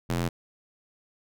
square tone with high-pass filter, 43.04 Hz, F1, 25 cents flat, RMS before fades -28 dBFS, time 0.09-0.29 s, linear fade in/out 10 ms, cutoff 120 Hz, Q 1, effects none

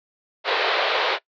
pink band-pass noise, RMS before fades -22 dBFS, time 0.44-1.19 s, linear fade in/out 50 ms, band 410 to 4300 Hz, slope 48 dB/octave, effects noise-tail reverb RT60 0.1 s tail -20 dB re dry

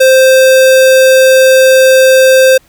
square tone, 523.3 Hz, C5, in tune, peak -3 dBFS, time 0-2.58 s, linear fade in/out 10 ms, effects pink hiss -48 dBFS RMS until 2.68 s

